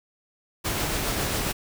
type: noise with tremolo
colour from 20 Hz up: pink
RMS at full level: -26 dBFS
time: 0.64-1.53 s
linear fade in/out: 20 ms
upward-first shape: triangle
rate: 7.3 Hz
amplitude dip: 25%
effects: none